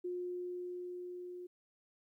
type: tone with level ramp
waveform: sine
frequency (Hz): 357.7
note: F4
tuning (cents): +41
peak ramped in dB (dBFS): -36 to -44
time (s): 0.04-1.47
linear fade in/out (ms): 10
effects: 13-bit